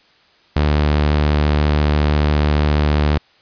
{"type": "tone", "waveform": "sawtooth", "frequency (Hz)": 74.5, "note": "D2", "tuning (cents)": 25, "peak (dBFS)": -9, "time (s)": [0.56, 3.18], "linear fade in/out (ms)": 5, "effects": ["white hiss -53 dBFS RMS until 3.41 s", "resampled to 11025 Hz"]}